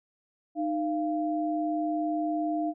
sine tone pair together, 307.4 / 690 Hz, D#4 / F5, -21 / -21 cents, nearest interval octave + major second, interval 1400 cents, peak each -28 / -30 dBFS, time 0.55-2.74 s, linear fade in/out 50 ms, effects none

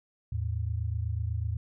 sine tone pair together, 80.7 / 108.77 Hz, E2 / A2, -36 / -19 cents, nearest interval perfect fourth, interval 517 cents, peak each -31 / -31 dBFS, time 0.32-1.57 s, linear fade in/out 5 ms, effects none

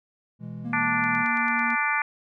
triangle chord, E major, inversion second, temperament equal, 123.47 / 164.81 / 207.7 Hz, B2 / E3 / G#3, 0 / 0 / 0 cents, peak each -36 dBFS, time 0.39-1.26 s, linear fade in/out 50 ms
triangle tone, 235.8 Hz, A#3, 20 cents sharp, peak -28 dBFS, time 0.64-1.76 s, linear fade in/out 20 ms
harmonic tone, 293.7 Hz, D4, in tune, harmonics 3 / 4 / 5 / 6 / 7 / 8, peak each -29 / -29 / -29 / -29 / -29 / -29 dBFS, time 0.73-2.02 s, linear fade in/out 2 ms
click train, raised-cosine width 0.2 ms, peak -28 dBFS, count 7, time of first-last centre 1.04-1.704 s, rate 9.04 Hz
effects none

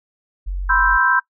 sine tone, 46.07 Hz, F#1, 7 cents flat, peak -21 dBFS, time 0.46-0.98 s, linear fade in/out 20 ms
sine chord, C major seventh, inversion third, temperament equal, 987.8 / 1046.5 / 1318.5 / 1568 Hz, B5 / C6 / E6 / G6, 0 / 0 / 0 / 0 cents, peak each -20 / -21 / -21 / -15 dBFS, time 0.69-1.2 s, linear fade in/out 10 ms
effects noise-tail reverb RT60 0.1 s tail -22 dB re dry

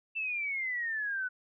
sine exponential sweep, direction down, 2681 to 1480 Hz, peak -31 dBFS, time 0.15-1.29 s, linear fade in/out 20 ms, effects none

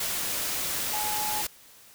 sine tone in noise, 846 Hz, G#5, 32 cents sharp, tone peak -31 dBFS, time 0.93-1.42 s, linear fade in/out 5 ms, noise white, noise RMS -30 dBFS, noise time 0-1.47 s, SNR -4 dB, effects white hiss -53 dBFS RMS until 1.94 s

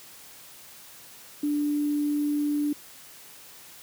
sine tone with sample-and-hold, 293.7 Hz, D4, in tune, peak -23 dBFS, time 1.43-2.73 s, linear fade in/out 5 ms, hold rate 11025 Hz, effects white hiss -48 dBFS RMS until 3.82 s + high-pass 60 Hz 12 dB/octave

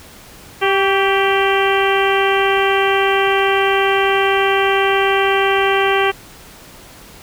harmonic tone with a mistuned harmonic, 392 Hz, G4, in tune, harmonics 1 / 2 / 3 / 4 / 5 / 6 / 7 / 8, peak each -16 / -19 / -21 / -22 / -23 / -24 / -24 / -25 dBFS, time 0.61-6.12 s, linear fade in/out 20 ms, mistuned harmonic 3, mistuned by -41 cents, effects pink hiss -40 dBFS RMS until 7.22 s

